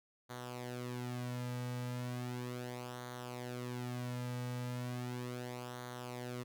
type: tone with flanger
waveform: sawtooth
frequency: 123.5 Hz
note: B2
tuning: in tune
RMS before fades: -42 dBFS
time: 0.29-6.44 s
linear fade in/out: 20 ms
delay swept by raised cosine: 0.38 to 2.88 ms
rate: 0.36 Hz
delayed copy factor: -0.65
effects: none